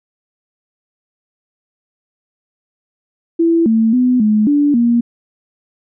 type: tone with pitch steps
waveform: sine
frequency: 333 / 223.8 / 250.7 / 213.2 / 290.1 / 236.4 Hz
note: E4 / A3 / B3 / G#3 / D4 / A#3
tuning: +18 / +30 / +26 / +46 / -21 / +24 cents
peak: -9 dBFS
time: 3.39-5.01 s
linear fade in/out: 10 ms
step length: 270 ms
effects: none